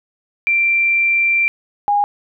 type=tone pair in turn; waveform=sine; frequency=2358 / 818.9 Hz; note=D7 / G#5; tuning=+6 / -25 cents; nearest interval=octave + tritone; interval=1831 cents; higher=first; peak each=-12 / -12 dBFS; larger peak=neither; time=0.47-1.48 / 1.88-2.04 s; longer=first; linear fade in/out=0 ms; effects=none